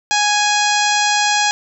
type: harmonic tone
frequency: 830.6 Hz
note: G#5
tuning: in tune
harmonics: 1 / 2 / 3 / 4 / 5 / 6 / 7 / 8 / 9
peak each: -17 / -20 / -22 / -23 / -24 / -25 / -25 / -26 / -27 dBFS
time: 0.11-1.51 s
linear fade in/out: 0 ms
effects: none